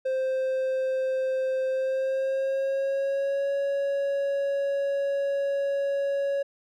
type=tone with pitch glide; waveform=triangle; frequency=523.3 to 557.6 Hz; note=C5 to C#5; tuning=0 to +10 cents; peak=-22 dBFS; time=0.05-6.43 s; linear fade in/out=10 ms; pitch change=+110 cents; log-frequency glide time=1.69-3.52 s; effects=none